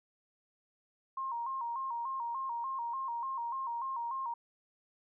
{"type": "tone with vibrato", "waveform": "sine", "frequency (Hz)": 1000, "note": "B5", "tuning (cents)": 21, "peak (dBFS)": -34, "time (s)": [1.17, 4.34], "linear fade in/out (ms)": 5, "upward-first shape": "square", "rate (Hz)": 3.4, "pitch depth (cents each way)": 110, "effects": []}